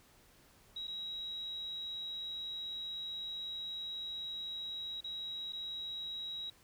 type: tone with dropouts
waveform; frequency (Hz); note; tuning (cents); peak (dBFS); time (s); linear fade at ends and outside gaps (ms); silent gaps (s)
sine; 3844; B7; -48; -39; 0.76-6.5; 5; 0.872-0.878 / 5.007-5.042 / 5.524-5.531
effects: pink hiss -64 dBFS RMS until 6.63 s